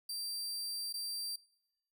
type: tone with dropouts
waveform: sawtooth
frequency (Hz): 4700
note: D8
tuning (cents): +1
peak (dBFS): -35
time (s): 0.09-1.36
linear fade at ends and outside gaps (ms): 5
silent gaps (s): 0.927-0.939
effects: noise-tail reverb RT60 0.8 s tail -22 dB re dry